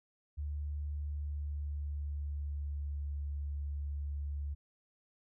sine tone with pitch glide, 73.42 to 71.95 Hz, D2 to D2, 0 to -35 cents, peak -35 dBFS, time 0.37-4.55 s, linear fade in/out 20 ms, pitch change -35 cents, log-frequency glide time 0.94-3.12 s, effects none

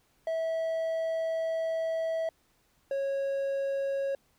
triangle tone pair in turn, 651 / 549.2 Hz, E5 / C#5, -22 / -16 cents, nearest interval minor third, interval 294 cents, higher first, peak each -26 dBFS, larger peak neither, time 0.27-2.29 / 2.91-4.15 s, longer first, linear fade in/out 2 ms, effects pink hiss -69 dBFS RMS until 4.38 s

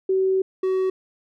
sine / triangle tone pair in turn, 380 / 376.5 Hz, F#4 / F#4, +46 / +30 cents, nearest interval unison, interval 16 cents, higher first, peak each -17 dBFS, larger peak neither, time 0.09-0.42 / 0.63-0.9 s, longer first, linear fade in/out 5 ms, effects none

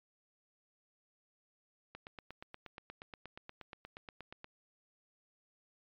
click train, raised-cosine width 0.3 ms, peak -30 dBFS, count 22, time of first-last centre 1.95-4.444 s, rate 8.42 Hz, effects low-pass 4000 Hz 12 dB/octave + MP3 96 kbps

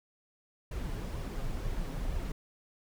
brown noise with flanger, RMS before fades -35 dBFS, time 0.71-2.32 s, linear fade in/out 5 ms, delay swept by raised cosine 1.7 to 7.5 ms, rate 2.1 Hz, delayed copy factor +0.55, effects none

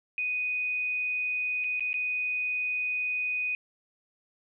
sine tone with dropouts, 2489 Hz, D#7, in tune, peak -27 dBFS, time 0.18-3.55 s, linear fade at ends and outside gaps 1 ms, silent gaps 1.64-1.643 / 1.796-1.806 / 1.931-1.941 s, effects none

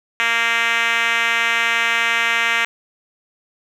5% pulse tone with band-pass filter, 231.4 Hz, A#3, 13 cents flat, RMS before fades -18 dBFS, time 0.2-2.65 s, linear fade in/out 0 ms, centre 2200 Hz, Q 1.5, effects none

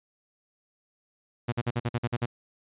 sawtooth tone bursts, 120 Hz, B2, 49 cents flat, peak -21 dBFS, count 9, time 1.48-2.26 s, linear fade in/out 10 ms, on 44 ms, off 48 ms, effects resampled to 8000 Hz

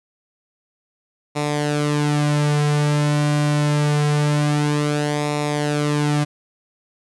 sawtooth tone with flanger, 147.8 Hz, D3, 11 cents sharp, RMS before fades -19 dBFS, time 1.35-6.25 s, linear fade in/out 20 ms, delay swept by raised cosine 0.64 to 4.44 ms, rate 0.25 Hz, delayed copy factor -0.65, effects resampled to 24000 Hz + 9-bit

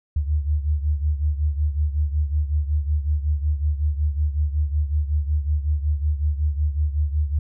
sine beating tone pair, 73.42 / 78.82 Hz, D2 / D#2, 0 / +23 cents, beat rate 5.4 Hz, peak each -20 / -25 dBFS, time 0.16-7.39 s, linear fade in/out 5 ms, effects none

